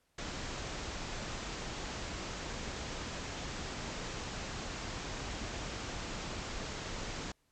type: low-pass noise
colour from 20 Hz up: pink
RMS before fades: -41 dBFS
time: 0.18-7.32 s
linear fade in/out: 5 ms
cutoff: 7600 Hz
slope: 96 dB/octave
effects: pink hiss -75 dBFS RMS until 7.51 s + low-pass 12000 Hz 12 dB/octave